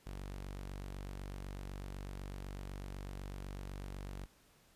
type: tone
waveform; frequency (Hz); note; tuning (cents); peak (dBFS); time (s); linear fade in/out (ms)
sawtooth; 48; G1; -36; -39; 0.06-4.26; 10
effects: pink hiss -67 dBFS RMS until 4.75 s + resampled to 32000 Hz